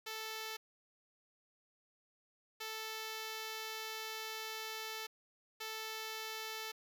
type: tone bursts at uneven times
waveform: 5% pulse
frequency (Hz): 440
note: A4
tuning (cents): 0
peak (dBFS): -30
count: 3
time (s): 0.06-0.57 / 2.6-5.07 / 5.6-6.72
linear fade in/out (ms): 10
effects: none